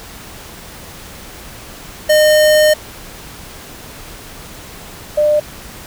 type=tone pair in turn; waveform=square / sine; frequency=611 / 598.8 Hz; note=D#5 / D5; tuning=-32 / +33 cents; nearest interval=unison; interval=35 cents; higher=first; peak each=-8 / -9 dBFS; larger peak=first; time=2.09-2.74 / 5.17-5.4 s; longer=first; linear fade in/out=10 ms; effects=pink hiss -34 dBFS RMS until 5.86 s